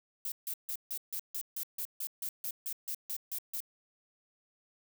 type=noise bursts; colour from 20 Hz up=violet; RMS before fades=-37 dBFS; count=16; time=0.25-3.604 s; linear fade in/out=2 ms; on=69 ms; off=150 ms; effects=none